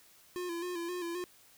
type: tone with vibrato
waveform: square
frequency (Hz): 348.8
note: F4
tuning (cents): -2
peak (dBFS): -36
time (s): 0.36-1.24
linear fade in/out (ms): 0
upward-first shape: square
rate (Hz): 3.8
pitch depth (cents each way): 47
effects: white hiss -61 dBFS RMS until 1.57 s